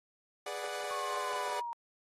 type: chord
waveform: sawtooth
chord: G# half-diminished seventh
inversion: none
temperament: equal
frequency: 415.3 / 493.9 / 587.3 / 740 Hz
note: G#4 / B4 / D5 / F#5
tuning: 0 / 0 / 0 / 0 cents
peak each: -39 / -41 / -37 / -38 dBFS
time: 0.46-1.6 s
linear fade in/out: 5 ms
type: exponential sweep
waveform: sine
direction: down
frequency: 1108.7 to 932.3 Hz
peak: -36 dBFS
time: 0.91-1.73 s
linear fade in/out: 0 ms
effects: AAC 32 kbps